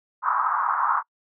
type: band-pass noise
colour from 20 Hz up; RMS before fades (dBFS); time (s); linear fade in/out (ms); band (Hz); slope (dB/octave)
pink; -23; 0.22-1.03; 50; 940 to 1300; 48
effects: noise-tail reverb RT60 0.1 s tail -26 dB re dry